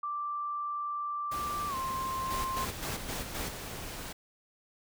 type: tone with pitch glide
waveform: sine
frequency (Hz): 1174.7 to 1052.6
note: D6 to C6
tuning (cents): 0 to +10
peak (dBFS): -32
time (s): 0.03-2.65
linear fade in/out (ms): 5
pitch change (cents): -190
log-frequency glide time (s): 1.68-1.75
type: noise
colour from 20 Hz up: pink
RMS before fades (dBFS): -41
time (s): 1.31-4.13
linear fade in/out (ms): 10
type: noise bursts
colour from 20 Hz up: pink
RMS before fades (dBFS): -37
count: 5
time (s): 2.3-3.49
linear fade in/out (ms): 10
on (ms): 150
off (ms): 110
effects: none